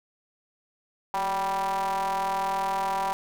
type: ring-modulated tone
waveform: square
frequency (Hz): 99.5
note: G2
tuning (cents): +26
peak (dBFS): -23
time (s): 1.14-3.13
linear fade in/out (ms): 0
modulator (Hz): 875
effects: none